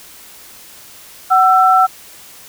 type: tone pair together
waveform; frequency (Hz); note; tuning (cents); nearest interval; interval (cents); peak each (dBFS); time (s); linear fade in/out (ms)
sine; 750 / 1335.1; F#5 / E6; +23 / +22; minor seventh; 999; -10 / -10; 1.3-1.87; 20
effects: white hiss -39 dBFS RMS until 2.48 s